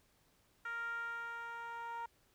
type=tone with band-pass filter sweep; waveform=10% pulse; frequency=466.2 Hz; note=A#4; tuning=in tune; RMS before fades=-43 dBFS; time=0.65-2.06 s; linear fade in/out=5 ms; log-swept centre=1500 to 1000 Hz; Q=5.9; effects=pink hiss -72 dBFS RMS until 2.34 s